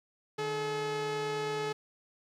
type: tone pair together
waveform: sawtooth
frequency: 152.5 / 428.2 Hz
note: D#3 / A4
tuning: -34 / -47 cents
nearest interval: octave + tritone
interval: 1787 cents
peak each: -37 / -28 dBFS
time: 0.38-1.73 s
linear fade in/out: 10 ms
effects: low-pass 6000 Hz 12 dB/octave + 11-bit